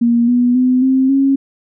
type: tone with pitch steps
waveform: sine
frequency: 235.8 / 244.5 / 253.6 / 263 / 272.7 Hz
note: A#3 / B3 / B3 / C4 / C#4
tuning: +20 / -17 / +46 / +9 / -28 cents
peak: -9 dBFS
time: 0.01-1.36 s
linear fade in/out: 10 ms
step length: 270 ms
effects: none